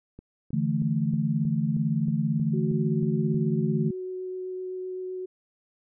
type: click train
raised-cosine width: 3 ms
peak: -30 dBFS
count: 11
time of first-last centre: 0.19-3.345 s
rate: 3.17 Hz
type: chord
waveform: sine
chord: D suspended second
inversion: none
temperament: equal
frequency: 146.83 / 164.81 / 220 Hz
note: D3 / E3 / A3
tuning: 0 / 0 / 0 cents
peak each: -27 dBFS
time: 0.53-3.91 s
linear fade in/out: 5 ms
type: tone with vibrato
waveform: sine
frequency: 370 Hz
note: F#4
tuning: in tune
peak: -31 dBFS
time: 2.53-5.26 s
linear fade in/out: 10 ms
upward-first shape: triangle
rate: 7.8 Hz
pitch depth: 9 cents each way
effects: none